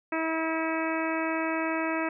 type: harmonic tone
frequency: 322.6 Hz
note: E4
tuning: 37 cents flat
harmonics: 1 / 2 / 3 / 4 / 5 / 6 / 7 / 8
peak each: -30 / -33 / -35 / -36 / -37 / -38 / -38 / -39 dBFS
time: 0.12-2.09 s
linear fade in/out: 5 ms
effects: none